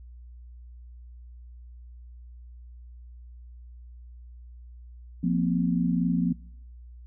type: chord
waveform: sine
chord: F suspended fourth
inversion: none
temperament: equal with one note detuned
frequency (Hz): 174.61 / 233.1 / 257.1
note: F3 / Bb3 / C4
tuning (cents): 0 / 0 / -30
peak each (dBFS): -24 / -28 / -28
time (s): 5.23-6.33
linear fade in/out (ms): 10
effects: noise-tail reverb RT60 0.7 s tail -23 dB re dry + added 60 Hz sine -43 dBFS peak until 7.06 s